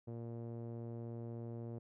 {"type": "tone with low-pass filter", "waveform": "sawtooth", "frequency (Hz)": 116.6, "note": "A#2", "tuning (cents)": 1, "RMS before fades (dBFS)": -45, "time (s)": [0.07, 1.79], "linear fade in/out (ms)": 10, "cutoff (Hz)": 500, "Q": 1.4, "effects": []}